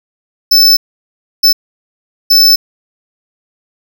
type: tone bursts at uneven times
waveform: square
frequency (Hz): 5274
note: E8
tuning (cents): 0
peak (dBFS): -4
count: 3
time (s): 0.51-0.77 / 1.43-1.53 / 2.3-2.56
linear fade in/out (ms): 10
effects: none